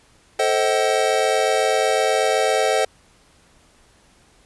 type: chord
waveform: square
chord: A diminished seventh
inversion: none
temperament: just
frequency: 440 / 528 / 633.6 / 760.3 Hz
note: A4 / C5 / Eb5 / Gb5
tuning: 0 / +16 / +31 / +47 cents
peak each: -23 dBFS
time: 0.39-2.85 s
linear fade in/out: 5 ms
effects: pink hiss -55 dBFS RMS until 4.45 s + resampled to 24000 Hz